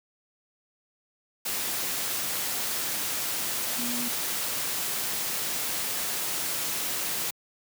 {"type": "tone in noise", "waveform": "sine", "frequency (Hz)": 241.4, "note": "B3", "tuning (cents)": -39, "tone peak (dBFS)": -33, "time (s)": [3.78, 4.09], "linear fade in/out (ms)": 10, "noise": "white", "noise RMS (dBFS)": -30, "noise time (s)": [1.45, 7.31], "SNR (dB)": -6, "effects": ["high-pass 100 Hz 12 dB/octave"]}